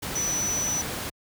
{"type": "tone in noise", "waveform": "sine", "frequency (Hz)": 5950, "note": "F#8", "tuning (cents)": 9, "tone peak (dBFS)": -25, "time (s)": [0.15, 0.82], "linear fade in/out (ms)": 10, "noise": "pink", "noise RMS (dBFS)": -32, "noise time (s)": [0.02, 1.1], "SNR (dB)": 4, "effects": ["high-pass 60 Hz 12 dB/octave"]}